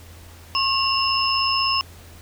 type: tone cluster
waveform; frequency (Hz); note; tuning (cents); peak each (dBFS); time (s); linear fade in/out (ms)
sine; 1081 / 2749 / 2865 / 5230; C#6 / F7 / F7 / E8; -44 / -28 / +44 / -15; -22 / -26 / -28 / -22; 0.55-1.81; 0
effects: added 84 Hz sine -43 dBFS peak until 2.21 s + pink hiss -47 dBFS RMS until 2.21 s